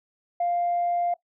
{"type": "tone", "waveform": "sine", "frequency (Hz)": 698.5, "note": "F5", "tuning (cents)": 0, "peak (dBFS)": -21, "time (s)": [0.4, 1.14], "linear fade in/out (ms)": 5, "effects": ["noise-tail reverb RT60 0.1 s tail -19 dB re dry", "tanh soft clip ceiling -18 dBFS"]}